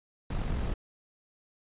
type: noise with amplitude modulation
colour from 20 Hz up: brown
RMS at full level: -29 dBFS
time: 0.3-0.74 s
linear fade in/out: 5 ms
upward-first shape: sine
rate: 45.7 Hz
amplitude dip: 40%
effects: resampled to 8000 Hz